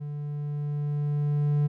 triangle tone with level ramp, 146.6 Hz, D3, 3 cents flat, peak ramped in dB -30 to -18 dBFS, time 0-1.68 s, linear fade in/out 20 ms, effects none

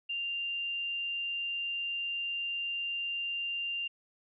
sine tone, 2788 Hz, F7, 4 cents flat, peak -32 dBFS, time 0.09-3.88 s, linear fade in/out 10 ms, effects none

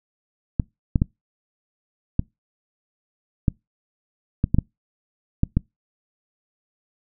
clicks, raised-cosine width 5 ms, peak -5 dBFS, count 10, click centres 0.598 / 0.958 / 1.019 / 2.194 / 3.482 / 4.441 / 4.545 / 4.586 / 5.434 / 5.57 s, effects noise-tail reverb RT60 0.2 s tail -26 dB re dry

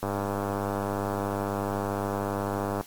click train, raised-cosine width 1 ms, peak -15 dBFS, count 279, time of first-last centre 0.03-2.81 s, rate 100 Hz, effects white hiss -50 dBFS RMS until 2.86 s + AAC 64 kbps

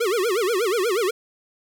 square tone with vibrato, 417.1 Hz, G#4, 7 cents sharp, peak -20 dBFS, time 0-1.11 s, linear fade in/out 10 ms, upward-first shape sine, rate 8.3 Hz, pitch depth 260 cents each way, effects none

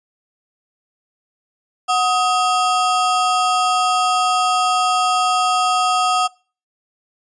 square ring-modulated tone, 997 Hz, B5, 16 cents sharp, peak -12 dBFS, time 1.88-6.28 s, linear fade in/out 20 ms, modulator 261 Hz, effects noise-tail reverb RT60 0.4 s tail -25 dB re dry + resampled to 22050 Hz

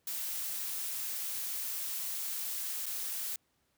blue noise with dropouts, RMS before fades -37 dBFS, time 0.07-3.36 s, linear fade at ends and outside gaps 2 ms, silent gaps 2.858-2.864 s, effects pink hiss -75 dBFS RMS until 3.77 s + high-pass 60 Hz 12 dB/octave

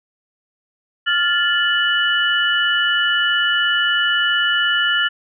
sine tone cluster, 1399 / 1742 / 2954 Hz, F6 / A6 / F#7, +3 / -18 / -3 cents, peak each -19 dBFS, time 1.06-5.09 s, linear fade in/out 20 ms, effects none

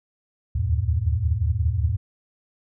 sine tone cluster, 73.9 / 79.3 / 90.8 / 111.6 Hz, D2 / D#2 / F#2 / A2, +11 / +33 / -32 / +25 cents, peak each -25 dBFS, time 0.55-1.97 s, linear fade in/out 10 ms, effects none

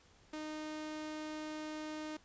sawtooth tone, 307.9 Hz, D#4, 18 cents flat, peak -37 dBFS, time 0.33-2.17 s, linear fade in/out 5 ms, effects pink hiss -65 dBFS RMS until 2.24 s + resampled to 16000 Hz

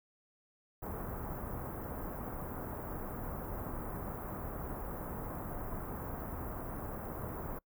pink band-stop noise, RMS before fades -41 dBFS, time 0.82-7.59 s, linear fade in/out 10 ms, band 1300 to 15000 Hz, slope 24 dB/octave, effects noise-tail reverb RT60 0.1 s tail -24 dB re dry

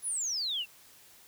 sine exponential sweep, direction down, 11175 to 2637 Hz, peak -30 dBFS, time 0.02-0.66 s, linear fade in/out 50 ms, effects white hiss -57 dBFS RMS until 1.27 s

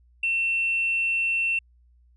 sine tone with hard clipping, 2700 Hz, E7, 41 cents sharp, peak -22 dBFS, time 0.23-1.59 s, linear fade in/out 5 ms, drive 1 dB, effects added 60 Hz sine -55 dBFS peak until 2.16 s + resampled to 24000 Hz

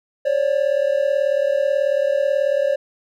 triangle tone pair together, 543 / 581.3 Hz, C#5 / D5, -36 / -18 cents, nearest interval minor second, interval 118 cents, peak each -17 dBFS, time 0.25-2.76 s, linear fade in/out 10 ms, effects none

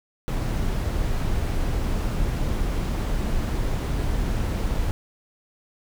brown noise, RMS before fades -24 dBFS, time 0.28-4.91 s, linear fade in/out 0 ms, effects none

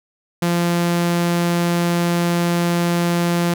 sawtooth tone, 172.5 Hz, F3, 21 cents flat, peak -12 dBFS, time 0.42-3.54 s, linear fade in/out 5 ms, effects none

